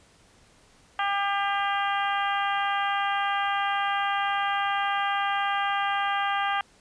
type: harmonic tone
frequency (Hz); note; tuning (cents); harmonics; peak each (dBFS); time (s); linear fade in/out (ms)
399.8; G4; +34; 2 / 3 / 4 / 5 / 6 / 7 / 8; -27 / -29 / -31 / -35 / -40 / -36 / -38; 0.99-6.61; 2
effects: pink hiss -58 dBFS RMS until 6.8 s + resampled to 22050 Hz